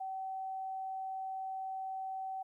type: tone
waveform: sine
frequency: 764 Hz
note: G5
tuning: 45 cents flat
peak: -37 dBFS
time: 0-2.43 s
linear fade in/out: 10 ms
effects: 13-bit